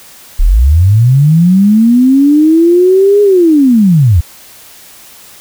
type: linear two-way sweep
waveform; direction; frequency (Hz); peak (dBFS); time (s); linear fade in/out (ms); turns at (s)
sine; up then down; 30.96 to 415.3 to 73; -3; 0.39-4.21; 10; 3.22
effects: white hiss -36 dBFS RMS until 5.4 s